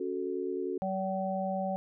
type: chord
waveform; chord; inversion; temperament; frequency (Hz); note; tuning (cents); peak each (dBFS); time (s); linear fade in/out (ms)
sine; F# minor; second; equal; 277.2 / 370 / 440; C#4 / F#4 / A4; 0 / 0 / 0; -38 / -33 / -37; 0-0.78; 5
type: harmonic tone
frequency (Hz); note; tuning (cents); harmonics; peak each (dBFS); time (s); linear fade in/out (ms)
190.4; F#3; +50; 1 / 3 / 4; -34 / -34 / -34; 0.82-1.76; 0
effects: none